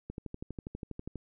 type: click train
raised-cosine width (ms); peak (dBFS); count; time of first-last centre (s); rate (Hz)
3; -26; 14; 0.1-1.157; 12.3
effects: none